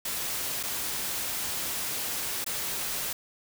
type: noise with dropouts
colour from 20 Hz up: white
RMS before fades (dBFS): -32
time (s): 0.05-3.13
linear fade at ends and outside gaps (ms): 5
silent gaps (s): 0.63-0.634 / 2.444-2.463
effects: none